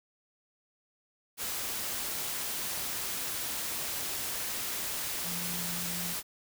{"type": "tone in noise", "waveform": "sine", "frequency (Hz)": 174.1, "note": "F3", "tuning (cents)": -5, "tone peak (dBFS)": -40, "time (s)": [5.23, 6.16], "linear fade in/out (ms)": 50, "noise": "white", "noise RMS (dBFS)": -35, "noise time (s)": [1.37, 6.23], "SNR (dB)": -8, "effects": []}